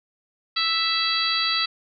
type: harmonic tone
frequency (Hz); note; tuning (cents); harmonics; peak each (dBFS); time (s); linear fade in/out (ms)
659.3; E5; 0; 2 / 3 / 4 / 5 / 6 / 7; -28 / -30 / -30 / -29 / -25 / -26; 0.56-1.66; 10
effects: none